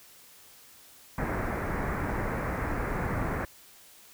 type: low-pass noise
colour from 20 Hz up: pink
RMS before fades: -31 dBFS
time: 1.18-3.45 s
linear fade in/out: 2 ms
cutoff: 2100 Hz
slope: 48 dB/octave
effects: white hiss -54 dBFS RMS until 4.13 s